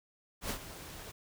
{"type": "noise with ADSR envelope", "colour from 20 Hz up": "pink", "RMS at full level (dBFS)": -35, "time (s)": [0.41, 1.12], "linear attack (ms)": 86, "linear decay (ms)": 83, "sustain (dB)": -12, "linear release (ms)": 14, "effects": []}